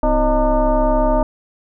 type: tone with frequency modulation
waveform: sine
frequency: 324.7 Hz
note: E4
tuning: 26 cents flat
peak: -12 dBFS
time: 0.03-1.23 s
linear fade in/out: 2 ms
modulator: 291 Hz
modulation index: 2.1
effects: none